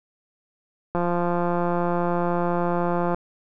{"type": "click train", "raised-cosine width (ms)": 1, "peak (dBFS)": -11, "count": 383, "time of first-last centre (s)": [0.95, 3.145], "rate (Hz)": 174, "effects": []}